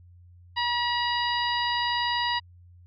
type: harmonic tone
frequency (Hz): 961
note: B5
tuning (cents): -48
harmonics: 1 / 2 / 3 / 4 / 5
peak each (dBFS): -27 / -30 / -32 / -33 / -34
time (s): 0.56-2.4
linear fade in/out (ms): 20
effects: added 88 Hz sine -49 dBFS peak until 2.86 s